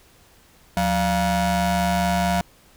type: ring-modulated tone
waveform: 35% pulse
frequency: 257.2 Hz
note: C4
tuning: 30 cents flat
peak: -14 dBFS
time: 0.77-2.41 s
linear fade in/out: 0 ms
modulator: 438 Hz
effects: pink hiss -54 dBFS RMS until 2.76 s